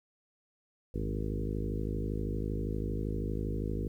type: harmonic tone with a mistuned harmonic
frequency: 52.6 Hz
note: G#1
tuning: 23 cents sharp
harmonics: 1 / 2 / 3 / 4 / 5 / 6 / 7 / 8 / 9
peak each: -35 / -38 / -40 / -41 / -42 / -43 / -43 / -44 / -45 dBFS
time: 0.94-3.88 s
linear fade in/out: 5 ms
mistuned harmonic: 2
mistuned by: -55 cents
effects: 11-bit